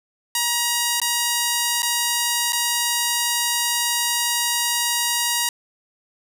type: tone with dropouts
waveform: 5% pulse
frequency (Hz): 951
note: A#5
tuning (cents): +34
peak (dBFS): -7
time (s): 0.35-5.49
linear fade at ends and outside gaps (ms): 2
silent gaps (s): 1.001-1.016 / 1.821-1.829 / 2.523-2.53
effects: none